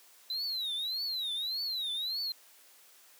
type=tone with vibrato; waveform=triangle; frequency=3972 Hz; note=B7; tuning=9 cents sharp; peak=-31 dBFS; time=0.3-2.32 s; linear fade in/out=2 ms; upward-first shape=triangle; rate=1.7 Hz; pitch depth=230 cents each way; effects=white hiss -59 dBFS RMS until 3.19 s + high-pass 400 Hz 12 dB/octave